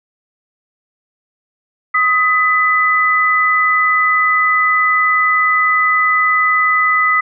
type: tone pair together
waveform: sine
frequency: 1255.3 / 1996 Hz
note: D#6 / B6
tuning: +15 / +18 cents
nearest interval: minor sixth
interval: 803 cents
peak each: -13 dBFS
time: 1.94-7.21 s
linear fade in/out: 10 ms
effects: none